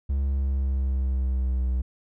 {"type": "tone with pitch glide", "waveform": "triangle", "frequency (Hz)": [68.8, 63.09], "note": ["C#2", "B1"], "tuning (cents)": [-12, 38], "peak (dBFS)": -20, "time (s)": [0.09, 1.82], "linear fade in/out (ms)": 10, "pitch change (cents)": -150, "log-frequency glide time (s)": [0.19, 1.7], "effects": []}